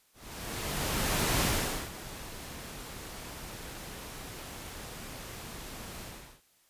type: noise with ADSR envelope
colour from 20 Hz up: pink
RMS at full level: -27 dBFS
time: 0.13-6.42 s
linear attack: 1300 ms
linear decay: 460 ms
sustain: -16 dB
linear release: 390 ms
effects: white hiss -67 dBFS RMS until 6.69 s + resampled to 32000 Hz